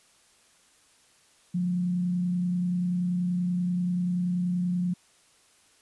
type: tone with frequency modulation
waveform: sine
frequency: 178.3 Hz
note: F3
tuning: 36 cents sharp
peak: -24 dBFS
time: 1.54-4.94 s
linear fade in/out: 10 ms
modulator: 30.4 Hz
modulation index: 0.22
effects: white hiss -61 dBFS RMS until 5.81 s + resampled to 24000 Hz